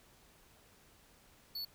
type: tone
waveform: square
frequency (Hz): 4435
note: C#8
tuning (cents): 0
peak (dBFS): -39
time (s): 1.55-1.65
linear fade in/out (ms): 5
effects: pink hiss -64 dBFS RMS until 1.74 s